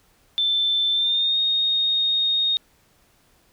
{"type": "tone with pitch glide", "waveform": "sine", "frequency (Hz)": [3540, 3712], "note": ["A7", "A#7"], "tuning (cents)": [10, -8], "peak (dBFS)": -18, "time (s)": [0.38, 2.57], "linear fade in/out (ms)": 0, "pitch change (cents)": 82, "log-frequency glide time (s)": [0.92, 1.38], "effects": ["pink hiss -60 dBFS RMS until 3.52 s"]}